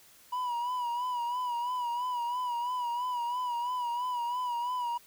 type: tone with vibrato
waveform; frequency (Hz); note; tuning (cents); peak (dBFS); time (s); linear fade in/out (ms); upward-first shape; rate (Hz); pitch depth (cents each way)
triangle; 974; B5; -24; -28; 0.32-4.98; 10; sine; 3; 56
effects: white hiss -58 dBFS RMS until 5.06 s